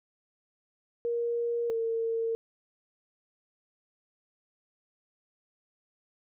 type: tone pair in turn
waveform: sine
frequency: 471.1 / 455.3 Hz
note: A#4 / A#4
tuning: +18 / -41 cents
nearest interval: minor second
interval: 59 cents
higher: first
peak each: -27 dBFS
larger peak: neither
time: 1.05-1.7 / 1.7-2.35 s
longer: neither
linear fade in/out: 0 ms
effects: none